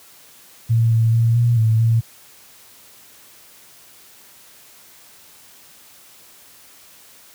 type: tone with pitch steps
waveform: sine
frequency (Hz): 114.6 / 113.4 / 115.2 / 118.8 / 111.3 / 114.2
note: A#2 / A#2 / A#2 / A#2 / A2 / A#2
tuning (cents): -29 / -47 / -20 / +33 / +20 / -35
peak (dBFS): -12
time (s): 0.69-2.01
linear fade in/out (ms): 20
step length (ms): 220
effects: white hiss -47 dBFS RMS until 7.34 s + high-pass 60 Hz 12 dB/octave